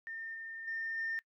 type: tone with level steps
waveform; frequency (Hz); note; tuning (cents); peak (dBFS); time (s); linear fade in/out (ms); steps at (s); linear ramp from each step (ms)
sine; 1811; A6; +49; -40 / -42 / -35 / -33; 0.07-1.19; 0; 0.34 / 0.67 / 0.97; 10
effects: noise-tail reverb RT60 0.1 s tail -23 dB re dry + tanh soft clip ceiling -30 dBFS